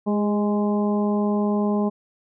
harmonic tone with a mistuned harmonic, 207.7 Hz, G#3, in tune, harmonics 1 / 2 / 3 / 4 / 5, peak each -20 / -26 / -30 / -32 / -34 dBFS, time 0.06-1.9 s, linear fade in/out 20 ms, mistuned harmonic 2, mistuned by -21 cents, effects none

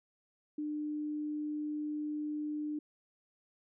sine tone, 300 Hz, D4, 37 cents sharp, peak -34 dBFS, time 0.58-2.79 s, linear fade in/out 5 ms, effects none

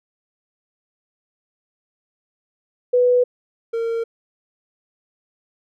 sine / triangle tone pair in turn, 493.9 / 459.2 Hz, B4 / A#4, 0 / -26 cents, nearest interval minor second, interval 126 cents, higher first, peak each -12 / -18 dBFS, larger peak first, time 2.93-3.24 / 3.73-4.04 s, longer neither, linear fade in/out 10 ms, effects none

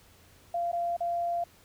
sine tone with dropouts, 690 Hz, F5, 21 cents flat, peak -27 dBFS, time 0.54-1.44 s, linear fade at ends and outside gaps 5 ms, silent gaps 0.717-0.729 / 0.967-1.005 s, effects added 87 Hz sine -62 dBFS peak until 1.64 s + pink hiss -59 dBFS RMS until 1.64 s

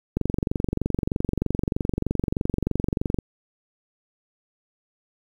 click train, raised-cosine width 3 ms, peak -10 dBFS, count 71, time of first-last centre 0.17-3.187 s, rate 23.2 Hz, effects 8-bit

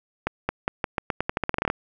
accelerating click train, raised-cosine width 0.5 ms, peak -8 dBFS, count 17, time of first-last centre 0.27-1.701 s, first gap 220 ms, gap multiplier 0.86, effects none

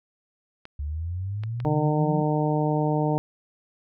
clicks, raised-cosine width 0.3 ms, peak -24 dBFS, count 3, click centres 0.654 / 1.436 / 1.602 s
sine exponential sweep, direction up, 70.3 to 182.7 Hz, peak -27 dBFS, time 0.79-2.22 s, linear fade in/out 5 ms
harmonic tone, 151.6 Hz, D#3, 45 cents flat, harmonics 1 / 2 / 3 / 4 / 5 / 6, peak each -24 / -27 / -29 / -30 / -31 / -32 dBFS, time 1.65-3.18 s, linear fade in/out 0 ms
effects none

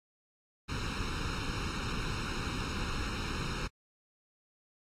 pink noise with comb filter, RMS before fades -35 dBFS, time 0.68-3.68 s, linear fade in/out 20 ms, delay 0.75 ms, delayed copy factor +0.9, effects low-pass 5000 Hz 12 dB/octave + AAC 48 kbps

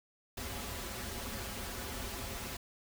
pink noise with comb filter, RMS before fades -41 dBFS, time 0.37-2.57 s, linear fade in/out 5 ms, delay 6.5 ms, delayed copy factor -0.8, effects none

